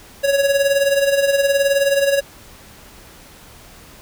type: tone with tremolo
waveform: square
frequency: 557 Hz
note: C#5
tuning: 8 cents sharp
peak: -12 dBFS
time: 0.23-2.21 s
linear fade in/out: 20 ms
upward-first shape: sine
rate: 19 Hz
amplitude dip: 60%
effects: pink hiss -43 dBFS RMS until 4.01 s